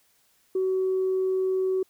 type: tone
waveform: sine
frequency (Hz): 376.3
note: F#4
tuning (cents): +29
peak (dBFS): -21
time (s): 0.55-1.83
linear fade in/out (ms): 5
effects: tanh soft clip ceiling -18 dBFS + white hiss -65 dBFS RMS until 1.89 s